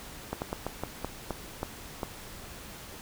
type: slowing click train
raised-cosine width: 1 ms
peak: -17 dBFS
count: 9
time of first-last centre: 0.33-2.032 s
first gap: 89 ms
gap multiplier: 1.24
effects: pink hiss -45 dBFS RMS until 3.01 s